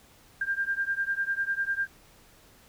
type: beating tone pair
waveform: sine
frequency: 1591 / 1601 Hz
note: G6 / G6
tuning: +25 / +36 cents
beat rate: 10 Hz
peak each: -29 / -30 dBFS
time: 0.41-1.87 s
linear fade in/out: 5 ms
effects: pink hiss -57 dBFS RMS until 2.68 s